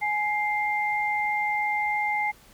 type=tone pair together; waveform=sine; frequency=837.6 / 2101 Hz; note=G#5 / C7; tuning=+15 / +7 cents; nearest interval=octave + major third; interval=1592 cents; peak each=-26 / -26 dBFS; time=0.01-2.32 s; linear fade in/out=20 ms; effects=pink hiss -54 dBFS RMS until 2.53 s